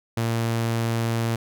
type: tone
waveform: sawtooth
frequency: 115 Hz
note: A#2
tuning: 23 cents flat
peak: -18 dBFS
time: 0.17-1.36 s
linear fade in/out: 5 ms
effects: none